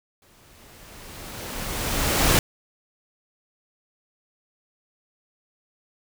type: noise with exponential growth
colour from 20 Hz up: pink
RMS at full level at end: -17 dBFS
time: 0.22-2.39 s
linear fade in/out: 1 ms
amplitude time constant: 470 ms
effects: none